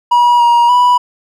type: tone with pitch steps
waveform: triangle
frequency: 964 / 949 / 983 Hz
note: B5 / A#5 / B5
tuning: -42 / +31 / -8 cents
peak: -4 dBFS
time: 0.11-0.98 s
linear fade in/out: 10 ms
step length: 290 ms
effects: none